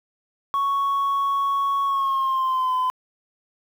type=tone with pitch glide; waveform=sine; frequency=1110 to 1017.9 Hz; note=C#6 to C6; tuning=+2 to -48 cents; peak=-17 dBFS; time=0.54-2.9 s; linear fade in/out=0 ms; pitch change=-150 cents; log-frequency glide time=1.85-2.74 s; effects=tanh soft clip ceiling -18 dBFS + 8-bit